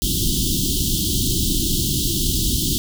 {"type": "band-stop noise", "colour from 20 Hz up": "pink", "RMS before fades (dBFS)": -20, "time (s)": [0.02, 2.78], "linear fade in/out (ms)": 0, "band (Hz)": [370, 3000], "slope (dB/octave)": 96, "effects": []}